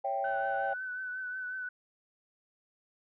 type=chord; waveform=sine; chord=C# diminished; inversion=none; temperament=equal; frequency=554.4 / 659.3 / 784 Hz; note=C#5 / E5 / G5; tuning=0 / 0 / 0 cents; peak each=-35 / -37 / -31 dBFS; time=0.04-0.74 s; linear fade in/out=10 ms
type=tone with vibrato; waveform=sine; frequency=1505 Hz; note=F#6; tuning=29 cents sharp; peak=-35 dBFS; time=0.24-1.69 s; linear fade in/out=5 ms; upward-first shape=triangle; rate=5.5 Hz; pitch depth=38 cents each way
effects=tanh soft clip ceiling -21 dBFS